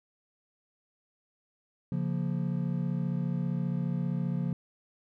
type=chord; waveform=triangle; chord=Bb minor; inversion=first; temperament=just; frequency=139.85 / 174.81 / 233.1 Hz; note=Db3 / F3 / Bb3; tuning=+16 / +2 / 0 cents; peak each=-30 / -29 / -35 dBFS; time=1.92-4.53 s; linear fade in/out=2 ms; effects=none